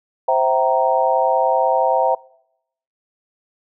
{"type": "chord", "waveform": "sine", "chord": "C dominant seventh", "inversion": "none", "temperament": "equal with one note detuned", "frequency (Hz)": [523.3, 659.3, 769.6, 932.3], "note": ["C5", "E5", "G5", "Bb5"], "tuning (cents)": [0, 0, -32, 0], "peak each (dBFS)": -19, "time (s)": [0.28, 2.15], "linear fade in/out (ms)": 5, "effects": ["noise-tail reverb RT60 0.8 s tail -25 dB re dry"]}